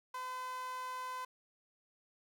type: tone with high-pass filter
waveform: sawtooth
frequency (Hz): 509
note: C5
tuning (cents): -48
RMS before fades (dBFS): -42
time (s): 0.14-1.25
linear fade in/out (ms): 5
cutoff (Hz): 1000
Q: 4
effects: none